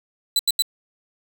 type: tone bursts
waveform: sawtooth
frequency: 3988 Hz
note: B7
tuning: 16 cents sharp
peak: -13 dBFS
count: 3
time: 0.36-0.622 s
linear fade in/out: 2 ms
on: 32 ms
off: 83 ms
effects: none